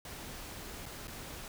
pink noise with dropouts, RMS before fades -45 dBFS, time 0.05-1.48 s, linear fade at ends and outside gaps 2 ms, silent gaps 0.857-0.861 / 1.073-1.079 s, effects none

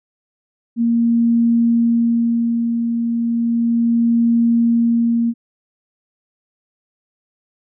sine tone with tremolo, 233.1 Hz, A#3, in tune, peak -11 dBFS, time 0.76-5.34 s, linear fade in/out 50 ms, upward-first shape sine, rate 0.34 Hz, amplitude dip 45%, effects none

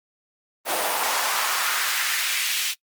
pink noise with high-pass filter sweep, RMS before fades -24 dBFS, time 0.65-2.75 s, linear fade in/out 50 ms, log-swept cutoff 590 to 2900 Hz, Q 1.6, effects noise-tail reverb RT60 0.1 s tail -23 dB re dry + Opus 32 kbps

